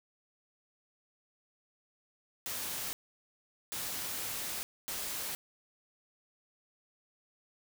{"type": "noise bursts at uneven times", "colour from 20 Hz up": "white", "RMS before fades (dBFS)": -38, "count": 3, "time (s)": [[2.46, 2.93], [3.72, 4.63], [4.88, 5.35]], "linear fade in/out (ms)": 0, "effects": []}